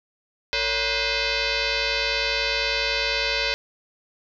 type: tone with frequency modulation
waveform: sine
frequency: 961 Hz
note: B5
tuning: 48 cents flat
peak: -21 dBFS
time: 0.53-3.54 s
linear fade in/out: 0 ms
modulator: 508 Hz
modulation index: 7.9
effects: none